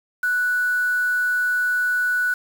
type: tone with quantisation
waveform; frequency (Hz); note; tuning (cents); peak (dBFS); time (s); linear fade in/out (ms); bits
sine; 1480; F#6; 0; -18; 0.23-2.34; 5; 6
effects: none